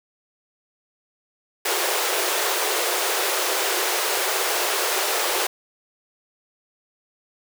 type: high-pass noise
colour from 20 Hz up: pink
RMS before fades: -23 dBFS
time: 1.65-5.47 s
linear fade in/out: 5 ms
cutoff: 350 Hz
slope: 96 dB/octave
effects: none